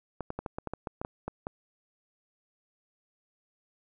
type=clicks; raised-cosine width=1 ms; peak=-20 dBFS; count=12; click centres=0.207 / 0.304 / 0.39 / 0.462 / 0.585 / 0.673 / 0.736 / 0.872 / 1.015 / 1.049 / 1.28 / 1.469 s; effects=none